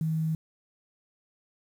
sine tone with quantisation, 159.3 Hz, D#3, 41 cents sharp, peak -25 dBFS, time 0.01-0.35 s, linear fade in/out 2 ms, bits 9, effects none

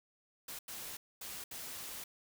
white noise bursts at uneven times, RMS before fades -45 dBFS, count 4, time 0.48-0.59 / 0.68-0.97 / 1.21-1.44 / 1.51-2.04 s, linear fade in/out 5 ms, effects none

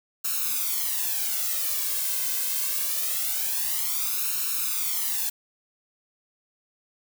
blue noise with flanger, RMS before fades -27 dBFS, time 0.24-5.3 s, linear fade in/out 10 ms, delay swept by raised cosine 0.74 to 1.94 ms, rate 0.24 Hz, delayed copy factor +0.9, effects none

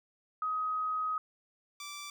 sine / 10% pulse tone pair in turn, 1260 / 1167.6 Hz, D#6 / D6, +21 / -10 cents, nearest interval minor second, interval 131 cents, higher first, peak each -30 / -33 dBFS, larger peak first, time 0.42-1.18 / 1.8-2.1 s, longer first, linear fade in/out 2 ms, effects none

